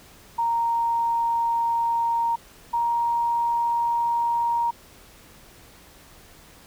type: tone pair in turn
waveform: sine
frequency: 930 / 938.6 Hz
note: A#5 / A#5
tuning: -4 / +12 cents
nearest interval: unison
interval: 16 cents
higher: second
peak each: -20 dBFS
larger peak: neither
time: 0.38-2.36 / 2.73-4.71 s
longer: neither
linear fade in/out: 10 ms
effects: pink hiss -50 dBFS RMS until 6.66 s